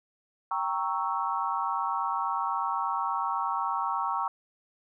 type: chord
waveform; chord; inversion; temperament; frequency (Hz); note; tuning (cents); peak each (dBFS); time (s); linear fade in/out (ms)
sine; G diminished seventh; none; equal; 784 / 932.3 / 1108.7 / 1318.5; G5 / Bb5 / Db6 / Fb6; 0 / 0 / 0 / 0; -34 / -31 / -31 / -34; 0.51-4.28; 2
effects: none